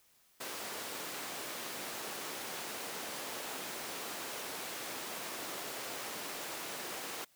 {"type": "high-pass noise", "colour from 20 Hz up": "pink", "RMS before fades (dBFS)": -42, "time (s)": [0.4, 7.25], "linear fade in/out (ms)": 10, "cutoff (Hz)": 340, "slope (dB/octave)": 12, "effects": ["white hiss -68 dBFS RMS until 7.35 s"]}